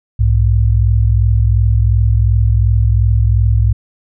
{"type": "tone pair together", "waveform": "sine", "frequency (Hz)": [62.73, 105.5], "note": ["B1", "G#2"], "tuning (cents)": [28, 28], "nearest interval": "major sixth", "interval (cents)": 900, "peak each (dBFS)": -11, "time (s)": [0.19, 3.73], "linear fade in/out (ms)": 10, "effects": []}